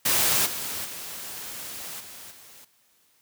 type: noise with level steps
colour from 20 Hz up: white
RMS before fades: -22 / -32 / -37 / -43 / -49 dBFS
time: 0.05-2.65 s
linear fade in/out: 10 ms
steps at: 0.45 / 0.84 / 1.99 / 2.3 s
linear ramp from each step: 20 ms
effects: white hiss -64 dBFS RMS until 3.21 s + high-pass 60 Hz 12 dB/octave